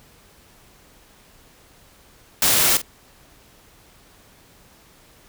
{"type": "noise with echo", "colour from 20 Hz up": "white", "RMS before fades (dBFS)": -17, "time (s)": [2.42, 2.77], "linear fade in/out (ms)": 2, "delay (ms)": 47, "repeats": 1, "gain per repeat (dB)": -14, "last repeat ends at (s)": 2.817, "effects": ["pink hiss -52 dBFS RMS until 5.28 s"]}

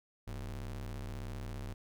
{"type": "ring-modulated tone", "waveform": "square", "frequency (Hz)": 69.1, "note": "C#2", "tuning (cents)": -5, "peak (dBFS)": -37, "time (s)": [0.27, 1.74], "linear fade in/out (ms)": 10, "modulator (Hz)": 30.8, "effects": []}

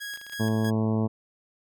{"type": "tone with tremolo", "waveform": "sawtooth", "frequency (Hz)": 1653, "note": "G#6", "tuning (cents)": -9, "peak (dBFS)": -30, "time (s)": [0, 0.71], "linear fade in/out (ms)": 20, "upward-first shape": "square", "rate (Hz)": 3.1, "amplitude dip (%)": 60}
{"type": "clicks", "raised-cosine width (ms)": 0.2, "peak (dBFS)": -30, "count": 6, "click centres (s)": [0.138, 0.174, 0.214, 0.266, 0.297, 0.333]}
{"type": "harmonic tone", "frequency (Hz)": 110, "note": "A2", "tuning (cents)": 0, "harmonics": [1, 2, 3, 4, 5, 6, 7, 8, 9, 10], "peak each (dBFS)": [-26, -25, -34, -33, -39, -38, -44, -42, -44, -46], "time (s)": [0.39, 1.08], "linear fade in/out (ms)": 20}
{"effects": []}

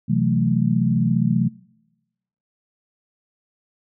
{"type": "chord", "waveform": "sine", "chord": "F# half-diminished seventh", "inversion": "second", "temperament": "equal with one note detuned", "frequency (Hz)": [128.12, 164.81, 185, 220], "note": ["C3", "E3", "F#3", "A3"], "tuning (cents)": [-36, 0, 0, 0], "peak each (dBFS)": -22, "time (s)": [0.08, 1.49], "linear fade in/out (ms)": 20, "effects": ["noise-tail reverb RT60 1.0 s tail -25 dB re dry"]}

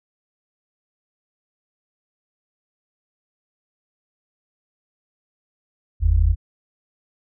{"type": "tone pair together", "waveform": "sine", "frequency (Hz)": [47.75, 80.3], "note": ["G1", "E2"], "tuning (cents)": [-45, -45], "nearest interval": "major sixth", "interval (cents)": 900, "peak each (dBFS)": -16, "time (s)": [6, 6.36], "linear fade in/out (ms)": 50, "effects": []}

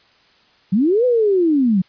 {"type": "linear two-way sweep", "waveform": "sine", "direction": "up then down", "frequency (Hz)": [171.8, 510, 174.7], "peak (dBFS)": -12, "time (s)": [0.72, 1.82], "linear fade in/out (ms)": 10, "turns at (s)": 1.05, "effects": ["white hiss -54 dBFS RMS until 1.88 s", "resampled to 11025 Hz"]}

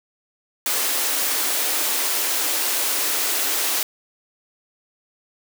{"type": "high-pass noise", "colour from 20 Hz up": "white", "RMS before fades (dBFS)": -22, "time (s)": [0.66, 3.83], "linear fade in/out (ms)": 2, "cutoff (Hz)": 260, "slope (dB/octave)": 96, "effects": []}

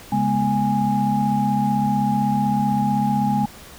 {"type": "tone cluster", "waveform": "sine", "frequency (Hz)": [138.7, 208.1, 243.9, 826], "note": ["C#3", "G#3", "B3", "G#5"], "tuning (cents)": [1, 4, -21, -10], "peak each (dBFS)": [-25, -20, -25, -21], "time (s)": [0.12, 3.46], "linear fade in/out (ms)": 5, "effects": ["tanh soft clip ceiling -6 dBFS", "pink hiss -42 dBFS RMS until 3.78 s"]}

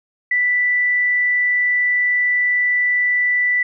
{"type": "tone", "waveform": "sine", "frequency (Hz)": 1975.5, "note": "B6", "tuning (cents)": 0, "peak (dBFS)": -14, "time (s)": [0.31, 3.63], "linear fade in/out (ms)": 5, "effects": []}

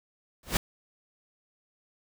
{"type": "noise with exponential growth", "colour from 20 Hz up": "pink", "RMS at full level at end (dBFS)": -20, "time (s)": [0.43, 0.57], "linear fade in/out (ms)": 2, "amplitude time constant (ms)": 29, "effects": []}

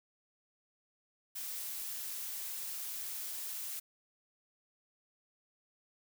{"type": "noise", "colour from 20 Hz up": "blue", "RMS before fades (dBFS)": -41, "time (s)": [1.35, 3.8], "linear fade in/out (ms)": 10, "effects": []}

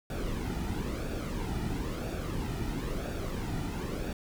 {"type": "noise with flanger", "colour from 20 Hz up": "brown", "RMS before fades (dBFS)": -34, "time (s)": [0.1, 4.13], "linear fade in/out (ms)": 2, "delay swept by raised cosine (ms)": [0.97, 1.88], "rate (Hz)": 1, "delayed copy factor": -0.6, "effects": []}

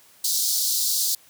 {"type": "high-pass noise", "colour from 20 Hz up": "pink", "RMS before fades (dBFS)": -23, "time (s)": [0.24, 1.15], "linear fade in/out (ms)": 5, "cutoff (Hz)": 4000, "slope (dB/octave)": 48, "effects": ["white hiss -54 dBFS RMS until 1.29 s", "high-pass 60 Hz 12 dB/octave"]}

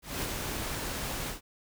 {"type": "noise with ADSR envelope", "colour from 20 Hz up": "pink", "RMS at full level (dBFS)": -32, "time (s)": [0.02, 1.41], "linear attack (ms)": 200, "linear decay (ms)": 44, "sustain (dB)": -3, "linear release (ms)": 130, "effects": []}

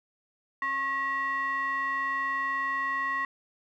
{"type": "ring-modulated tone", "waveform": "triangle", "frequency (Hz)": 410.5, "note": "G#4", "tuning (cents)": -20, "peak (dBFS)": -22, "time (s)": [0.62, 3.25], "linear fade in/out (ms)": 2, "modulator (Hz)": 1500, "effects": []}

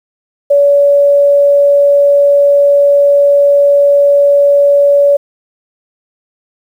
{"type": "tone", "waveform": "sine", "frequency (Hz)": 569, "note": "C#5", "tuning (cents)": 45, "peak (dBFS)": -4, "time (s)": [0.5, 5.17], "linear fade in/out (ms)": 10, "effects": ["7-bit"]}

